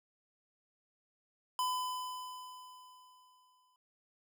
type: tone with exponential decay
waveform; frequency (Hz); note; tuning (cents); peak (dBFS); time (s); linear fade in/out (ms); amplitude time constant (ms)
square; 1007; B5; +33; -31; 1.59-3.76; 1; 470
effects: none